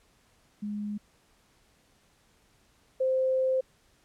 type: tone pair in turn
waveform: sine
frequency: 207.7 / 521.4 Hz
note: G#3 / C5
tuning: 0 / -6 cents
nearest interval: octave + major third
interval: 1594 cents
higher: second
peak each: -31 / -23 dBFS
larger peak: second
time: 0.62-0.98 / 3-3.61 s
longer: second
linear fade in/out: 10 ms
effects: pink hiss -65 dBFS RMS until 4.04 s + low-pass 11000 Hz 12 dB/octave